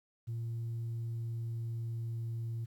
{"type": "tone with pitch glide", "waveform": "sine", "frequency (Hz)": [115.6, 114.93], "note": ["A#2", "A#2"], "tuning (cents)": [-14, -24], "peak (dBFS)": -33, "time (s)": [0.27, 2.66], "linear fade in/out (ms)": 20, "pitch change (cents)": -10, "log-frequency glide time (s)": [0.74, 2.29], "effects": ["tanh soft clip ceiling -33 dBFS", "11-bit"]}